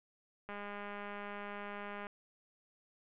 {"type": "click train", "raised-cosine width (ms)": 0.5, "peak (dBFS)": -30, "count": 323, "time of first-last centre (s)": [0.49, 2.068], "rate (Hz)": 204, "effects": ["resampled to 8000 Hz", "12-bit"]}